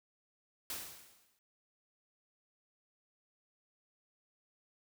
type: noise with exponential decay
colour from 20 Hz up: white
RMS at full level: -39 dBFS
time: 0.7-1.39 s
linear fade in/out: 1 ms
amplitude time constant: 150 ms
effects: none